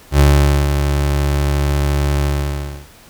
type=tone with ADSR envelope; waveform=30% pulse; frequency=71.4 Hz; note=D2; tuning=48 cents flat; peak=-4 dBFS; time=0.11-2.88 s; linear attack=83 ms; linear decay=480 ms; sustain=-7 dB; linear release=650 ms; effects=pink hiss -44 dBFS RMS until 3.09 s